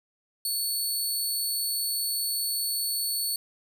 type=tone; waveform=15% pulse; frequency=4435 Hz; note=C#8; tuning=in tune; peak=-20 dBFS; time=0.45-3.36 s; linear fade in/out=2 ms; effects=none